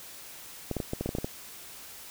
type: clicks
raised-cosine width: 2 ms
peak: -17 dBFS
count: 10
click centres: 0.713 / 0.767 / 0.802 / 0.934 / 1.01 / 1.06 / 1.091 / 1.151 / 1.185 / 1.245 s
effects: white hiss -46 dBFS RMS until 2.1 s